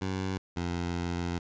15% pulse tone pair in turn, 94.7 / 86.89 Hz, F#2 / F2, +41 / -8 cents, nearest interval minor second, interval 149 cents, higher first, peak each -24 / -24 dBFS, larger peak neither, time 0.01-0.38 / 0.56-1.39 s, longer second, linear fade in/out 10 ms, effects resampled to 16000 Hz

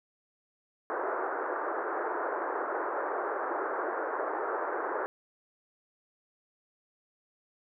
pink band-pass noise, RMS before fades -33 dBFS, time 0.9-5.06 s, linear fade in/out 0 ms, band 350 to 1600 Hz, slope 48 dB/octave, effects none

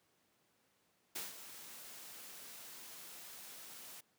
white noise with ADSR envelope, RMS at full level -41 dBFS, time 1.15-4.01 s, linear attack 10 ms, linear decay 160 ms, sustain -11 dB, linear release 10 ms, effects pink hiss -75 dBFS RMS until 4.18 s + high-pass 150 Hz 12 dB/octave

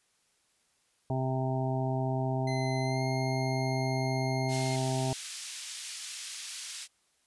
harmonic tone, 130.81 Hz, C3, in tune, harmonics 1 / 2 / 3 / 5 / 6 / 7, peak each -30 / -36 / -38 / -36 / -38 / -42 dBFS, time 1.1-5.13 s, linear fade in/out 2 ms
25% pulse tone with pitch glide, 2054 to 2125 Hz, C7 to C7, -33 to +26 cents, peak -35 dBFS, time 2.47-4.76 s, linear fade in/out 5 ms, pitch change +59 cents, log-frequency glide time 2.82-3.03 s
white band-pass noise, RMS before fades -41 dBFS, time 4.48-6.88 s, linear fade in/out 50 ms, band 2500 to 8100 Hz, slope 12 dB/octave
effects white hiss -71 dBFS RMS until 7.26 s + resampled to 24000 Hz

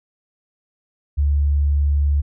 sine tone, 72 Hz, D2, 34 cents flat, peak -14 dBFS, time 1.17-2.22 s, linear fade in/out 20 ms, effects none

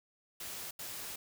white noise bursts at uneven times, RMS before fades -43 dBFS, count 2, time 0.4-0.71 / 0.79-1.16 s, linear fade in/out 5 ms, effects none

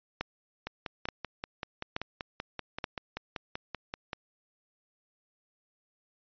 two click trains, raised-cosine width 0.3 ms, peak -19 / -15 dBFS, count 19 / 4, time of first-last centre 0.67-4.132 / 0.21-2.842 s, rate 5.2 / 1.14 Hz, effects resampled to 11025 Hz

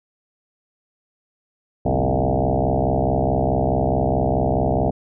sine tone with frequency modulation, 268.9 Hz, C4, 47 cents sharp, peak -16 dBFS, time 1.85-4.91 s, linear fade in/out 10 ms, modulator 64.7 Hz, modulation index 7.5, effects none

